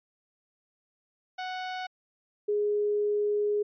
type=tone pair in turn; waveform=sawtooth / sine; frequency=740 / 415.3 Hz; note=F#5 / G#4; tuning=0 / 0 cents; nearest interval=minor seventh; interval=1000 cents; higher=first; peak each=-29 / -24 dBFS; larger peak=second; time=1.38-1.87 / 2.48-3.63 s; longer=second; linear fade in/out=10 ms; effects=resampled to 11025 Hz